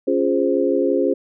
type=chord; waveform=sine; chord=Db major seventh; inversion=none; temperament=equal; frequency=277.2 / 349.2 / 415.3 / 523.3 Hz; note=Db4 / F4 / Ab4 / C5; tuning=0 / 0 / 0 / 0 cents; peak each=-21 dBFS; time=0.07-1.14 s; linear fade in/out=10 ms; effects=none